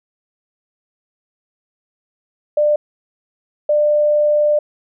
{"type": "tone bursts at uneven times", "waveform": "sine", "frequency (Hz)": 596, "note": "D5", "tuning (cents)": 25, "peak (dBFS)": -11, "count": 2, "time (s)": [[2.57, 2.76], [3.69, 4.59]], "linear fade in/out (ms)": 5, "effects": []}